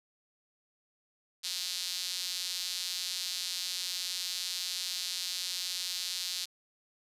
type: tone with high-pass filter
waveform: sawtooth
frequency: 180.6 Hz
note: F#3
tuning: 42 cents flat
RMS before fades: -36 dBFS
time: 1.43-6.46 s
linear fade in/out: 20 ms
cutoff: 4200 Hz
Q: 2.6
effects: resampled to 32000 Hz + 9-bit